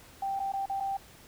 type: tone with dropouts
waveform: sine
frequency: 784 Hz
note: G5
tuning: in tune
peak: -29 dBFS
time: 0.22-0.97 s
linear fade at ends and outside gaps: 5 ms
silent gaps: 0.394-0.399 / 0.521-0.535 / 0.658-0.696 / 0.801-0.805 s
effects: pink hiss -54 dBFS RMS until 1.27 s